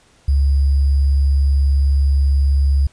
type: tone with sample-and-hold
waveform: sine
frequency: 69.3 Hz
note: C#2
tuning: in tune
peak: -11 dBFS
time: 0.28-2.87 s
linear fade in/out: 5 ms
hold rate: 4900 Hz
effects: pink hiss -53 dBFS RMS until 2.92 s + resampled to 22050 Hz